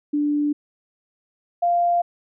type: tone pair in turn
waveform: sine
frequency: 293.7 / 695.7 Hz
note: D4 / F5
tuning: 0 / -7 cents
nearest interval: octave + minor third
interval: 1493 cents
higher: second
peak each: -18 / -16 dBFS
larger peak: second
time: 0.13-0.53 / 1.62-2.02 s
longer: neither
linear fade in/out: 10 ms
effects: none